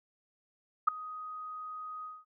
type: tone with ADSR envelope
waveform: sine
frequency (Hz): 1251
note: D#6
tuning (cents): +9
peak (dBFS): -17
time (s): 0.87-2.25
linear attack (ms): 13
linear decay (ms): 4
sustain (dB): -22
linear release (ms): 210
effects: none